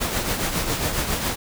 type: noise with tremolo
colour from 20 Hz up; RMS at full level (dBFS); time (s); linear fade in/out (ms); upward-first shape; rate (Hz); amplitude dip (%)
pink; -22; 0-1.36; 20; triangle; 7.3; 55
effects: none